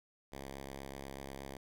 5% pulse tone with vibrato, 68.2 Hz, C#2, 28 cents flat, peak -33 dBFS, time 0.32-1.57 s, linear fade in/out 5 ms, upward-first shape sine, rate 4.7 Hz, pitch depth 13 cents each way, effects none

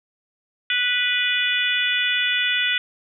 harmonic tone, 492.5 Hz, B4, 5 cents flat, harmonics 3 / 4 / 5 / 6 / 7, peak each -25 / -25 / -25 / -25 / -25 dBFS, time 0.7-2.78 s, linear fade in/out 2 ms, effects none

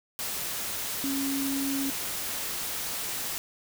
sine tone in noise, 274.1 Hz, C#4, 19 cents flat, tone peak -28 dBFS, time 1.04-1.9 s, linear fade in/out 0 ms, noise white, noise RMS -33 dBFS, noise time 0.19-3.38 s, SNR +2 dB, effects none

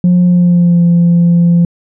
sine tone with pitch glide, 178.2 to 171.83 Hz, F3 to F3, +35 to -28 cents, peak -3 dBFS, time 0.04-1.65 s, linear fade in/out 2 ms, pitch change -63 cents, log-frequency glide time 0.25-0.83 s, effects tanh soft clip ceiling -3 dBFS

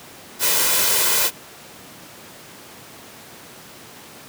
white noise with comb filter, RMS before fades -18 dBFS, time 0.39-1.31 s, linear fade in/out 50 ms, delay 2 ms, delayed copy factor +0.55, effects pink hiss -41 dBFS RMS until 4.28 s + high-pass 150 Hz 12 dB/octave

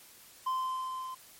triangle tone with level ramp, 1036 Hz, C6, 17 cents flat, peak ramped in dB -26 to -36 dBFS, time 0.46-1.15 s, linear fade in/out 10 ms, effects white hiss -55 dBFS RMS until 1.39 s + MP3 64 kbps

